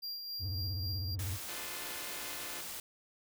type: tone with tremolo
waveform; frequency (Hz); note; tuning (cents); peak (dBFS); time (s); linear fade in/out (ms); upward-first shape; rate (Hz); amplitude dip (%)
square; 4764; D8; +24; -38; 0.02-1.16; 20; sine; 3.7; 40
type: tone with vibrato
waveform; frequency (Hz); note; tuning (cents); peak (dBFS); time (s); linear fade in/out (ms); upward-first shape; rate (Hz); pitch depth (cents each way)
triangle; 94; F#2; +28; -33; 0.39-1.39; 50; square; 16; 160
type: noise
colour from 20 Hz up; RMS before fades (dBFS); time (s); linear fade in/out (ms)
white; -43; 1.19-2.8; 2
type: chord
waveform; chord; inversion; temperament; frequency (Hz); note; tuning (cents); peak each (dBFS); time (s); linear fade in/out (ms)
5% pulse; D diminished seventh; none; just; 293.7 / 352.4 / 422.9 / 507.5; D4 / F4 / Ab4 / Cb5; 0 / +16 / +31 / +47; -39 / -38 / -41 / -38; 1.48-2.61; 5
effects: none